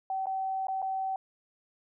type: tone with dropouts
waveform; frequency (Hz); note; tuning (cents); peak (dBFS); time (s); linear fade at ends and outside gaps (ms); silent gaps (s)
sine; 766; G5; -40; -29; 0.1-1.16; 2; 0.258-0.268 / 0.67-0.683 / 0.819-0.825
effects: none